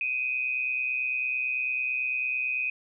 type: tone with amplitude modulation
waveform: sine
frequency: 2503 Hz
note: D#7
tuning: 10 cents sharp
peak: -23 dBFS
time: 0.01-2.7 s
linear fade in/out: 2 ms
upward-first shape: sine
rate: 129 Hz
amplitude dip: 65%
effects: none